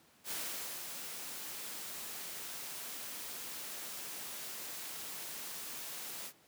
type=noise with ADSR envelope; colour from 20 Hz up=white; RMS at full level=-39 dBFS; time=0.24-6.33 s; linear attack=66 ms; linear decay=510 ms; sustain=-5 dB; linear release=69 ms; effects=pink hiss -65 dBFS RMS until 6.47 s + high-pass 150 Hz 12 dB/octave